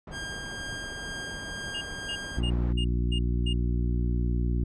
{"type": "low-pass noise", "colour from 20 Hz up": "pink", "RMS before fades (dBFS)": -41, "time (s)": [0.07, 2.73], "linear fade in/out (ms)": 5, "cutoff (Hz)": 1100, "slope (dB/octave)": 12}
{"type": "tone with tremolo", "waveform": "sawtooth", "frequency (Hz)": 1608, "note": "G6", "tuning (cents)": 44, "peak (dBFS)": -31, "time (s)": [0.11, 2.41], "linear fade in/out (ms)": 50, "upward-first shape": "sine", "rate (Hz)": 2.1, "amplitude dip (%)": 25}
{"type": "tone bursts", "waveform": "triangle", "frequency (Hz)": 2835, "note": "F7", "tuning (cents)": 25, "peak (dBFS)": -30, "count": 6, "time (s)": [1.74, 3.534], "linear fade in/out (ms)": 10, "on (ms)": 74, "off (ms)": 270}
{"type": "harmonic tone", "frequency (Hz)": 59.7, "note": "A#1", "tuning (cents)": 42, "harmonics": [1, 2, 3, 4, 5, 6], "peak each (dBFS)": [-25, -31, -35, -37, -39, -41], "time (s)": [2.37, 4.64], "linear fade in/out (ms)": 5}
{"effects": ["resampled to 22050 Hz"]}